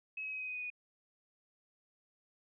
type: tone with pitch steps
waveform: sine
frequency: 2567 / 2551 / 2535 / 2519 / 2503 / 2487 / 2471 Hz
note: E7 / D#7 / D#7 / D#7 / D#7 / D#7 / D#7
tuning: -47 / +43 / +32 / +21 / +10 / -1 / -13 cents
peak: -38 dBFS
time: 0.17-0.702 s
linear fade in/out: 5 ms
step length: 76 ms
effects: none

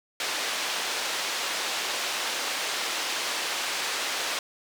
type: band-pass noise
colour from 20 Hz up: white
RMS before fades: -30 dBFS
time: 0.2-4.39 s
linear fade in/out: 2 ms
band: 420 to 4800 Hz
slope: 12 dB/octave
effects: none

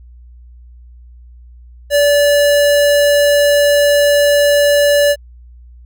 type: tone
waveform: square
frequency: 578 Hz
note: D5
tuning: 28 cents flat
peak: -9 dBFS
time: 1.9-5.16 s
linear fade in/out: 50 ms
effects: added 60 Hz sine -36 dBFS peak until 5.85 s

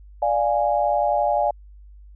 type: chord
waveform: sine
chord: D diminished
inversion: none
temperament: equal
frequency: 587.3 / 698.5 / 830.6 Hz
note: D5 / F5 / Ab5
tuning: 0 / 0 / 0 cents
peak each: -22 dBFS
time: 0.22-1.51 s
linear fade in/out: 5 ms
effects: added 50 Hz sine -42 dBFS peak until 2.15 s

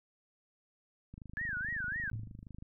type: click train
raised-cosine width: 5 ms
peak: -35 dBFS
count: 39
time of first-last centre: 1.14-2.624 s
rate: 25.6 Hz
type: tone with vibrato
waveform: sine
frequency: 1661.2 Hz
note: G#6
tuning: in tune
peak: -34 dBFS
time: 1.37-2.1 s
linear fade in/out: 0 ms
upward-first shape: sine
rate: 3.6 Hz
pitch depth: 240 cents each way
type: tone with exponential decay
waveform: sine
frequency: 109.2 Hz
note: A2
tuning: 13 cents flat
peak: -32 dBFS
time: 2.13-2.48 s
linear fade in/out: 0 ms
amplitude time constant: 76 ms
effects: none

